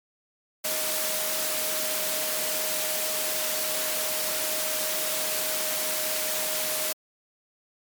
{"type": "tone in noise", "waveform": "sine", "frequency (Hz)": 622.3, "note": "D#5", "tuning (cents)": 0, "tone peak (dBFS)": -35, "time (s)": [0.64, 6.93], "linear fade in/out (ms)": 10, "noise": "white", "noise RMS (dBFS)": -28, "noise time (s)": [0.64, 6.93], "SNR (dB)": -10, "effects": ["high-pass 200 Hz 12 dB/octave", "MP3 96 kbps"]}